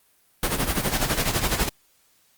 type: noise with tremolo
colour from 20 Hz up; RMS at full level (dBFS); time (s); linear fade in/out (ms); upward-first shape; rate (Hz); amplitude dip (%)
pink; -21; 0.43-1.69; 2; sine; 12; 70
effects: white hiss -62 dBFS RMS until 2.37 s + Opus 32 kbps